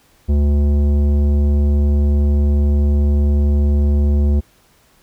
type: tone with tanh clipping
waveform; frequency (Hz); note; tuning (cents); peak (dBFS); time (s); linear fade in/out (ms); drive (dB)
sine; 72.4; D2; -24; -13; 0.28-4.41; 20; 13
effects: pink hiss -54 dBFS RMS until 5.02 s